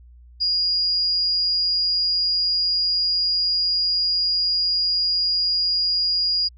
sine tone, 4862 Hz, D#8, 41 cents flat, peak -18 dBFS, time 0.4-6.49 s, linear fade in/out 20 ms, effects added 60 Hz sine -44 dBFS peak until 6.57 s

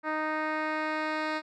10% pulse tone with low-pass filter sweep, 310 Hz, D#4, 6 cents flat, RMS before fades -31 dBFS, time 0.03-1.42 s, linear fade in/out 50 ms, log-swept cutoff 1700 to 3500 Hz, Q 1.3, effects none

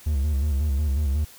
triangle tone with vibrato, 71.7 Hz, D2, 41 cents flat, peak -18 dBFS, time 0.06-1.25 s, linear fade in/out 10 ms, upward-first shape square, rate 5.5 Hz, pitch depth 91 cents each way, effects white hiss -48 dBFS RMS until 1.38 s

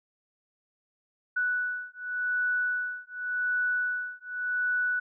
sine beating tone pair, 1480 / 1480.88 Hz, F#6 / F#6, 0 / +1 cents, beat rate 0.88 Hz, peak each -30 dBFS, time 1.36-5 s, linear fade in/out 10 ms, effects none

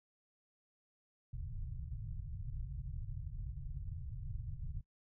pink low-pass noise, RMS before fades -43 dBFS, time 1.33-4.81 s, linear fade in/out 5 ms, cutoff 150 Hz, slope 96 dB/octave, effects noise-tail reverb RT60 0.1 s tail -18 dB re dry

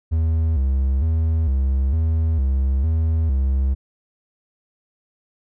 triangle tone with vibrato, 73.42 Hz, D2, in tune, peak -14 dBFS, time 0.11-3.75 s, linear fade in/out 20 ms, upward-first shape square, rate 1.1 Hz, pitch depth 160 cents each way, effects none

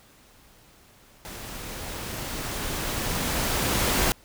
pink noise with level ramp, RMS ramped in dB -39 to -22 dBFS, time 1.25-4.12 s, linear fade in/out 0 ms, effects pink hiss -55 dBFS RMS until 4.24 s

